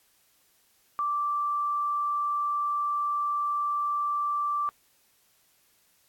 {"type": "tone", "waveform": "sine", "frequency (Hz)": 1170, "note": "D6", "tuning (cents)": -7, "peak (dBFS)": -25, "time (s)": [0.99, 4.69], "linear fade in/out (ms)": 0, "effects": ["white hiss -65 dBFS RMS until 6.08 s", "AAC 64 kbps"]}